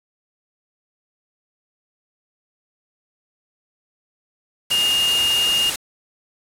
sine tone in noise, 2836 Hz, F7, 26 cents sharp, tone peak -16 dBFS, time 4.71-5.7 s, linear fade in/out 5 ms, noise white, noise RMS -24 dBFS, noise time 4.7-5.76 s, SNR +5 dB, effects low-pass 11000 Hz 12 dB/octave

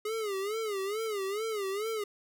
square tone with vibrato, 415.3 Hz, G#4, in tune, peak -32 dBFS, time 0.05-2.04 s, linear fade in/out 5 ms, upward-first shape sine, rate 2.3 Hz, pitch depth 140 cents each way, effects none

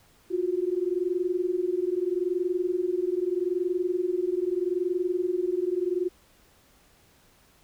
sine tone pair together, 349.2 / 370 Hz, F4 / F#4, 0 / 0 cents, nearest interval minor second, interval 100 cents, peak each -27 dBFS, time 0.3-6.09 s, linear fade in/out 20 ms, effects pink hiss -60 dBFS RMS until 7.63 s

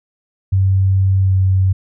sine tone with pitch glide, 95.8 to 94.64 Hz, G2 to F#2, -39 to +40 cents, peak -10 dBFS, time 0.52-1.73 s, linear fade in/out 10 ms, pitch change -21 cents, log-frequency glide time 1.21-1.34 s, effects none

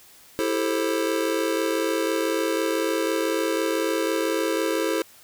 square chord, A minor seventh, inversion second, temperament just, 330 / 396 / 440 / 528 Hz, E4 / G4 / A4 / C5, +2 / +18 / 0 / +16 cents, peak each -27 / -31 / -28 / -29 dBFS, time 0.39-5.02 s, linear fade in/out 0 ms, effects white hiss -51 dBFS RMS until 5.23 s

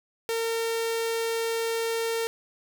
sawtooth tone with notch filter, 456.5 Hz, A#4, 36 cents flat, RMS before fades -28 dBFS, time 0.29-2.27 s, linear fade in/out 0 ms, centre 1100 Hz, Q 1.8, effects none

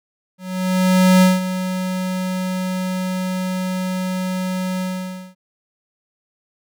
square tone with ADSR envelope, 185 Hz, F#3, in tune, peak -9 dBFS, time 0.38-5.35 s, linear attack 840 ms, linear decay 180 ms, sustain -12 dB, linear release 540 ms, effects none

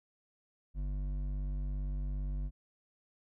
sine tone with hard clipping, 48.77 Hz, G1, 8 cents flat, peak -35 dBFS, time 0.74-2.51 s, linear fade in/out 50 ms, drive 9 dB, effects none

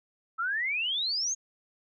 sine exponential sweep, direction up, 1293 to 6680 Hz, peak -27 dBFS, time 0.38-1.35 s, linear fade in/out 20 ms, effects none

